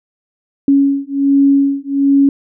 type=beating tone pair; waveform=sine; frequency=277.2 / 278.5 Hz; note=C#4 / C#4; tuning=0 / +8 cents; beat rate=1.3 Hz; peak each=-12 dBFS; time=0.68-2.29 s; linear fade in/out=2 ms; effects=none